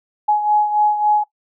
sine beating tone pair, 840 / 843.6 Hz, G#5 / G#5, +19 / +27 cents, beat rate 3.6 Hz, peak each -14 / -21 dBFS, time 0.28-1.24 s, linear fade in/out 10 ms, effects noise-tail reverb RT60 0.1 s tail -18 dB re dry

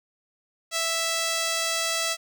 5% pulse tone, 659.3 Hz, E5, in tune, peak -13 dBFS, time 0.71-2.17 s, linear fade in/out 50 ms, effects none

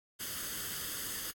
white noise with comb filter, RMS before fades -39 dBFS, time 0.19-1.32 s, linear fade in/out 20 ms, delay 0.62 ms, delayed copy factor +0.65, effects AAC 64 kbps

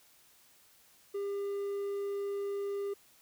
triangle tone, 400.9 Hz, G4, 39 cents sharp, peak -31 dBFS, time 1.14-2.94 s, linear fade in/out 10 ms, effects white hiss -63 dBFS RMS until 3.21 s

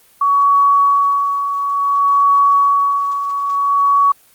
sine tone with tremolo, 1126 Hz, C#6, 27 cents sharp, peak -8 dBFS, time 0.21-4.12 s, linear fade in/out 5 ms, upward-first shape sine, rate 0.57 Hz, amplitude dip 60%, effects white hiss -50 dBFS RMS until 4.34 s + Opus 32 kbps

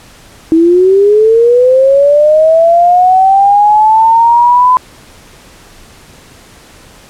sine linear sweep, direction up, 319.2 to 1014 Hz, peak -3 dBFS, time 0.52-4.77 s, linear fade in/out 0 ms, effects pink hiss -38 dBFS RMS until 7.09 s + low-pass 11000 Hz 12 dB/octave

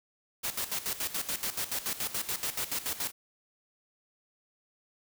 white noise with tremolo, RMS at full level -32 dBFS, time 0.43-3.12 s, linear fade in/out 20 ms, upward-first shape square, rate 7 Hz, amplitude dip 75%, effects none

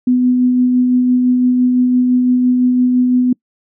sine tone with tremolo, 250 Hz, B3, 21 cents sharp, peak -8 dBFS, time 0.07-3.33 s, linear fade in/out 5 ms, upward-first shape sine, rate 5.9 Hz, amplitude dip 25%, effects noise-tail reverb RT60 0.1 s tail -26 dB re dry

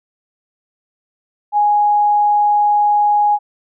sine tone, 830 Hz, G#5, 1 cent flat, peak -10 dBFS, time 1.52-3.39 s, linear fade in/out 50 ms, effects none

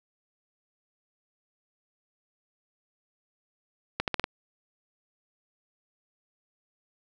accelerating click train, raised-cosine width 0.3 ms, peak -10 dBFS, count 5, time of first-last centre 4-4.241 s, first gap 78 ms, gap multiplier 0.83, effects none

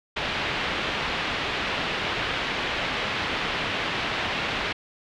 white low-pass noise, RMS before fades -28 dBFS, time 0.16-4.73 s, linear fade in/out 10 ms, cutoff 3300 Hz, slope 24 dB/octave, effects none

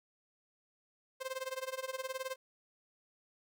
sawtooth tone with tremolo, 523.3 Hz, C5, in tune, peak -31 dBFS, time 1.2-2.36 s, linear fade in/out 20 ms, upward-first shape sine, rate 19 Hz, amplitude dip 90%, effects none

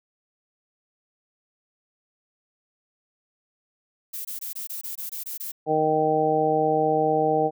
violet noise bursts, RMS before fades -33 dBFS, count 10, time 4.13-5.519 s, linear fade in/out 10 ms, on 120 ms, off 21 ms
harmonic tone, 155.56 Hz, D#3, in tune, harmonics 1 / 2 / 3 / 4 / 5, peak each -32 / -28 / -23 / -26 / -23 dBFS, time 5.66-7.51 s, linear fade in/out 50 ms
effects none

